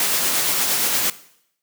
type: noise with tremolo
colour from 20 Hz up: white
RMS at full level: -19 dBFS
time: 0-1.1 s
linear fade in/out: 2 ms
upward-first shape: sine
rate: 8.6 Hz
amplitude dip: 25%
effects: noise-tail reverb RT60 0.7 s tail -17 dB re dry + high-pass 150 Hz 12 dB/octave